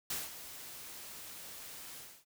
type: noise with ADSR envelope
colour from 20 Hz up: white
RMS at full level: -36 dBFS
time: 0.1-2.25 s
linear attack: 4 ms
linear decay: 190 ms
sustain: -12 dB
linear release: 280 ms
effects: none